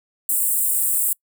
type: high-pass noise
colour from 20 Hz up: pink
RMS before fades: -20 dBFS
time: 0.29-1.13 s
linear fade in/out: 2 ms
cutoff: 7800 Hz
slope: 96 dB/octave
effects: noise-tail reverb RT60 0.1 s tail -26 dB re dry